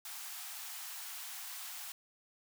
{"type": "high-pass noise", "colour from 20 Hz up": "white", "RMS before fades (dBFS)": -45, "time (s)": [0.05, 1.92], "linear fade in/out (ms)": 2, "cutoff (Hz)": 690, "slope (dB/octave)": 96, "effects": []}